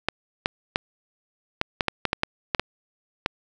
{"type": "clicks", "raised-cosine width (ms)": 0.3, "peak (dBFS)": -5, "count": 12, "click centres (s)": [0.086, 0.459, 0.759, 1.614, 1.808, 1.883, 2.053, 2.131, 2.234, 2.548, 2.596, 3.261], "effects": []}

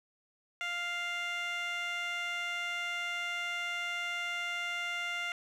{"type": "tone with band-pass filter", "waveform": "15% pulse", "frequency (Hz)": 698.5, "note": "F5", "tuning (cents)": 0, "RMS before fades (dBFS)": -36, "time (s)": [0.61, 5.32], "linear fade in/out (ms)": 0, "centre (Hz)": 2300, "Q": 1.2, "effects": []}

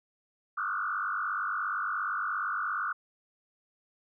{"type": "tone with frequency modulation", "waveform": "sine", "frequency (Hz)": 1320, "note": "E6", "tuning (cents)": 2, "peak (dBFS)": -29, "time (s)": [0.57, 2.93], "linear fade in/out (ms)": 10, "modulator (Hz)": 48.6, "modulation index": 3.6, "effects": []}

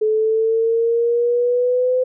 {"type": "exponential sweep", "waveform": "sine", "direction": "up", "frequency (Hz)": [430, 511], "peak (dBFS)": -14, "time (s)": [0.01, 2.04], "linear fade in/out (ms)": 10, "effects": []}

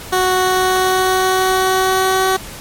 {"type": "tone with pitch glide", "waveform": "15% pulse", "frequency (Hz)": [370, 378.4], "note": ["F#4", "F#4"], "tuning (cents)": [0, 39], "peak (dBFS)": -6, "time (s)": [0.12, 2.37], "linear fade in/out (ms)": 10, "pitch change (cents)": 39, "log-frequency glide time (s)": [0.3, 2.22], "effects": ["pink hiss -32 dBFS RMS until 2.6 s", "MP3 64 kbps"]}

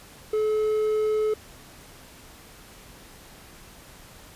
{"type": "tone", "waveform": "triangle", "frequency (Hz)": 430, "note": "A4", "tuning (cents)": -40, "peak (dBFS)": -19, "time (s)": [0.33, 1.34], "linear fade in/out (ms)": 5, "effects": ["pink hiss -48 dBFS RMS until 4.35 s", "resampled to 32000 Hz"]}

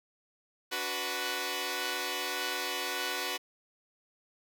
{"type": "chord", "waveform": "5% pulse", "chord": "B minor", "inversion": "first", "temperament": "equal with one note detuned", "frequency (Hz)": [290.6, 370, 493.9], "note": ["D4", "F#4", "B4"], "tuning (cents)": [-18, 0, 0], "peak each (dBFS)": [-29, -24, -24], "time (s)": [0.71, 3.38], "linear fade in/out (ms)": 20, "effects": []}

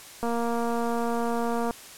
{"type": "click train", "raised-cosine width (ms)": 1, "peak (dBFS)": -16, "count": 347, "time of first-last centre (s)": [0.23, 1.709], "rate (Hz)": 234, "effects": ["white hiss -45 dBFS RMS until 1.97 s", "low-pass 12000 Hz 12 dB/octave"]}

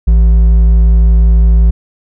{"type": "tone with hard clipping", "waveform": "triangle", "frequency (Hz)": 55.9, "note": "A1", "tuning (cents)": 28, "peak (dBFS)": -5, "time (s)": [0.07, 1.71], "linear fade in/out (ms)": 10, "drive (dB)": 8, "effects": []}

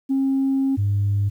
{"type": "tone pair in turn", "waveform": "sine", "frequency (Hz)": [269.6, 100.99], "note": ["C#4", "G#2"], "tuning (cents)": [-48, -48], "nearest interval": "octave + perfect fourth", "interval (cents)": 1700, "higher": "first", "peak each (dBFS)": -16, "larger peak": "neither", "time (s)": [[0.09, 0.77], [0.77, 1.3]], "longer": "first", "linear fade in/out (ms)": 20, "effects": ["tanh soft clip ceiling -14 dBFS", "9-bit"]}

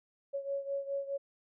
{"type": "beating tone pair", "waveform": "sine", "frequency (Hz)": [554.4, 559.2], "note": ["C#5", "C#5"], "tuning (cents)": [0, 15], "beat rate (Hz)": 4.8, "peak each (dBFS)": [-35, -39], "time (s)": [0.33, 1.18], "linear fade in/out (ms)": 20, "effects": []}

